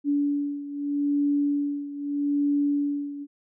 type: beating tone pair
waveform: sine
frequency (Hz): 287 / 287.8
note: D4 / D4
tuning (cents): -40 / -35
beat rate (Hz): 0.8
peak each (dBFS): -24 / -28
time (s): 0.04-3.27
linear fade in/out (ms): 50
effects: none